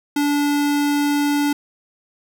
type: tone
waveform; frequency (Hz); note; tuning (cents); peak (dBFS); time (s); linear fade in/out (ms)
square; 289.6; D4; -24; -17; 0.16-1.53; 5
effects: none